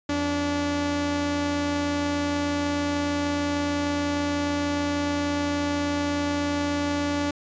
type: tone pair together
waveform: sawtooth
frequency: 86.4 / 289.1 Hz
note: F2 / D4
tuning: -18 / -27 cents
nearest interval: octave + major sixth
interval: 2091 cents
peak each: -29 / -20 dBFS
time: 0.09-7.31 s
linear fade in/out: 5 ms
effects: resampled to 16000 Hz